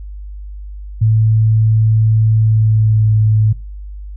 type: tone with pitch glide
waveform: sine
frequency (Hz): 110 to 108.11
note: A2 to A2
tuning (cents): 0 to -30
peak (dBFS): -8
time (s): 1.01-3.53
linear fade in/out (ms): 10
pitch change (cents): -30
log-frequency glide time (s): 2.4-3.17
effects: noise-tail reverb RT60 0.3 s tail -24 dB re dry + added 50 Hz sine -26 dBFS peak until 4.16 s